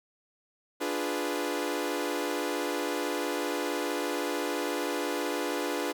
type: chord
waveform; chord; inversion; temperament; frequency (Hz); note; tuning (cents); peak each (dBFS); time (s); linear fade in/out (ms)
sawtooth; D diminished seventh; none; equal; 293.7 / 349.2 / 415.3 / 493.9; D4 / F4 / Ab4 / Cb5; 0 / 0 / 0 / 0; -30 / -31 / -32 / -31; 0.8-5.93; 20
effects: none